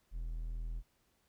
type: tone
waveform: triangle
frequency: 40.87 Hz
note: E1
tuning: 14 cents flat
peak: -35 dBFS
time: 0.11-0.83 s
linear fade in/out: 50 ms
effects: pink hiss -75 dBFS RMS until 1.28 s